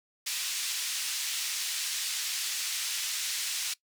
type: band-pass noise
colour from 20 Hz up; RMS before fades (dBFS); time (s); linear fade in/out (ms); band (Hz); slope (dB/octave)
white; -33; 0.26-3.74; 10; 2400 to 7300; 12
effects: noise-tail reverb RT60 0.1 s tail -20 dB re dry